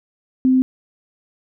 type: tone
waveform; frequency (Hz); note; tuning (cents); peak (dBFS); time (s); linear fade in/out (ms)
sine; 258.6; C4; -20; -11; 0.45-0.62; 0
effects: none